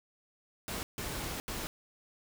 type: noise bursts at uneven times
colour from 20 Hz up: pink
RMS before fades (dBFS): -38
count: 3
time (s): 0.68-0.83 / 0.98-1.4 / 1.48-1.67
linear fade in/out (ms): 0
effects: none